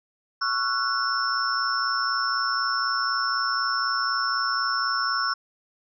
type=tone cluster; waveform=sine; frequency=1107 / 1347 / 1471 / 5350 Hz; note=C#6 / E6 / F#6 / E8; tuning=-3 / +37 / -11 / +25 cents; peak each=-28 dBFS; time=0.41-5.34 s; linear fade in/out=10 ms; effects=none

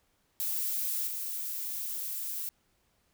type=noise with level steps; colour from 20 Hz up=violet; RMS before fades=-32 / -36 dBFS; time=0.4-2.49 s; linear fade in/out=0 ms; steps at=1.07 s; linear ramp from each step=10 ms; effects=pink hiss -72 dBFS RMS until 3.13 s

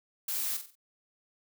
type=noise with echo; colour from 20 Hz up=blue; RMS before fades=-33 dBFS; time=0.28-0.57 s; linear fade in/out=5 ms; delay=46 ms; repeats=4; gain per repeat=-8 dB; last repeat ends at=0.754 s; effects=none

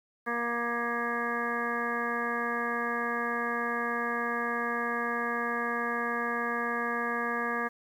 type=harmonic tone; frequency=236.7 Hz; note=A#3; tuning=27 cents sharp; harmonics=1 / 2 / 3 / 4 / 5 / 7 / 8 / 9; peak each=-37 / -36 / -39 / -40 / -34 / -33 / -42 / -43 dBFS; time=0.26-7.69 s; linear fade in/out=20 ms; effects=10-bit

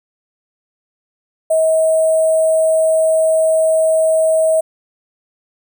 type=tone with sample-and-hold; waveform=sine; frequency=640 Hz; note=D#5; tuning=49 cents sharp; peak=-10 dBFS; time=1.5-4.61 s; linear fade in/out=10 ms; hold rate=8820 Hz; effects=none

